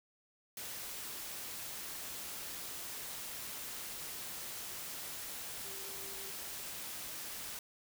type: tone in noise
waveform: sine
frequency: 390.9 Hz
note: G4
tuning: 5 cents flat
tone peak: -54 dBFS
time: 5.65-6.31 s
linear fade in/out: 2 ms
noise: white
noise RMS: -44 dBFS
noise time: 0.57-7.59 s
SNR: -13 dB
effects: none